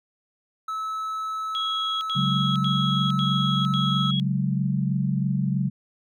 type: tone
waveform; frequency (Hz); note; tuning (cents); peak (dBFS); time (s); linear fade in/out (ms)
triangle; 1300; E6; -24; -25; 0.68-4.11; 5
type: tone bursts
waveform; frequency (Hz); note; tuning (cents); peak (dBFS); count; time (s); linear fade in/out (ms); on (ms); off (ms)
sine; 3321; G#7; -1; -26; 5; 1.55-4.198; 0; 460; 87
type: chord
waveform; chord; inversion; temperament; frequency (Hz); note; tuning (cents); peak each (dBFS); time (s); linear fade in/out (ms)
sine; C# suspended fourth; none; just; 138.59 / 184.79 / 207.9; C#3 / F#3 / G#3; 0 / -2 / +2; -24 / -25 / -29; 2.15-5.7; 20
effects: none